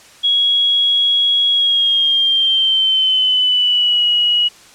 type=tone with pitch glide; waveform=sine; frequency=3322 to 2909 Hz; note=G#7 to F#7; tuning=0 to -30 cents; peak=-11 dBFS; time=0.23-4.49 s; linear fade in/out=20 ms; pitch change=-230 cents; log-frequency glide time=1.51-4.05 s; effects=white hiss -43 dBFS RMS until 4.74 s + low-pass 8000 Hz 12 dB/octave